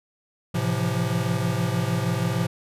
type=chord; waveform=square; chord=F major seventh; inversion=first; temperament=equal with one note detuned; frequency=110 / 130.81 / 168.18 / 174.61 Hz; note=A2 / C3 / E3 / F3; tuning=0 / 0 / +35 / 0 cents; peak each=-28 / -28 / -30 / -29 dBFS; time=0.54-2.47 s; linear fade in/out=10 ms; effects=resampled to 32000 Hz